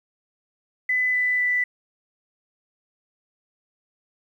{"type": "tone with pitch steps", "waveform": "sine", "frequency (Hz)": [2005, 1993.5, 1982], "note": ["B6", "B6", "B6"], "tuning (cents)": [26, 16, 6], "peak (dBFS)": -19, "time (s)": [0.89, 1.64], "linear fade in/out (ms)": 5, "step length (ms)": 250, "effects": ["9-bit"]}